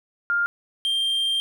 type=tone pair in turn; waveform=sine / triangle; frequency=1404 / 3178 Hz; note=F6 / G7; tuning=+9 / +23 cents; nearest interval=octave + major second; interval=1414 cents; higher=second; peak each=-19 dBFS; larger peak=neither; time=0.3-0.46 / 0.85-1.4 s; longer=second; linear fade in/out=0 ms; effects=none